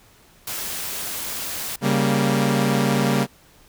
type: noise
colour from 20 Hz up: white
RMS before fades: -29 dBFS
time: 0.47-1.76 s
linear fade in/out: 5 ms
type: chord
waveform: sawtooth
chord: G diminished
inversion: second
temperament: equal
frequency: 138.59 / 196 / 233.1 Hz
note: Db3 / G3 / Bb3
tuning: 0 / 0 / 0 cents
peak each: -18 dBFS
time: 1.81-3.27 s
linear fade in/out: 50 ms
effects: pink hiss -53 dBFS RMS until 3.68 s